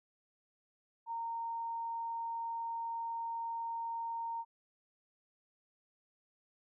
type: tone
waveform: sine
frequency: 922 Hz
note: A#5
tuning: 19 cents flat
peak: -36 dBFS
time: 1.06-4.45 s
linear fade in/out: 50 ms
effects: none